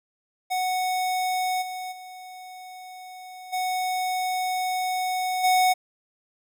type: tone with level steps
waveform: square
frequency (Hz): 739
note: F#5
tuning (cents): -2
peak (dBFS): -24 / -32 / -40 / -25 / -18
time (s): 0.5-5.74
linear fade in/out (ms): 20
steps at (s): 1.61 / 1.91 / 3.52 / 5.43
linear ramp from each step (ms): 20
effects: none